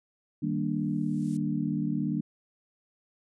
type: chord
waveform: sine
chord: Eb major seventh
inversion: none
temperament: equal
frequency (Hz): 155.56 / 196 / 233.1 / 293.7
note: Eb3 / G3 / Bb3 / D4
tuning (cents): 0 / 0 / 0 / 0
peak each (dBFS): -32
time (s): 0.42-2.21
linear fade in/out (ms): 10
type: noise with exponential growth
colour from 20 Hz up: violet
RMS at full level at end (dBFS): -43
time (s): 0.63-1.37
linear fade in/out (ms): 2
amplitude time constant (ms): 160
effects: resampled to 22050 Hz